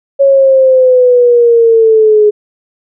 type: linear sweep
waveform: sine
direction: down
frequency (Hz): 554.4 to 416.8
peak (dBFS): -3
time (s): 0.19-2.31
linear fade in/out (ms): 20
effects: none